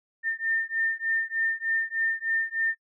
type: beating tone pair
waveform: sine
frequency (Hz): 1806 / 1809.3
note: A6 / A6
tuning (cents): +45 / +48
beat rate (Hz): 3.3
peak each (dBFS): -28 / -28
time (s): 0.23-2.75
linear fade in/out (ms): 50
effects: noise-tail reverb RT60 0.1 s tail -26 dB re dry